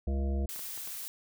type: harmonic tone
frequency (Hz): 68.2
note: C#2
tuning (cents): -28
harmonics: 1 / 3 / 5 / 7 / 9 / 10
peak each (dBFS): -28 / -38 / -42 / -45 / -47 / -48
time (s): 0.07-0.46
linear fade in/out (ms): 5
type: noise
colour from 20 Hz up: blue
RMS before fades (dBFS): -40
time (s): 0.49-1.08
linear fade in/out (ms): 0
type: clicks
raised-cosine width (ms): 0.5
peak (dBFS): -33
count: 4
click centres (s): 0.561 / 0.593 / 0.776 / 0.875
effects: none